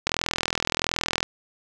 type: click train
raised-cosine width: 0.2 ms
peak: -5 dBFS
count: 49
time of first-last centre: 0.07-1.229 s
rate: 41.4 Hz
effects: none